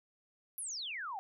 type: exponential sweep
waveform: sine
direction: down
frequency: 11720 to 736 Hz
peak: -38 dBFS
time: 0.58-1.19 s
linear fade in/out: 0 ms
effects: none